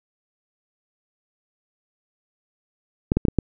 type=clicks; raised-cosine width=3 ms; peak=-5 dBFS; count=5; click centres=3.119 / 3.17 / 3.252 / 3.284 / 3.387 s; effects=none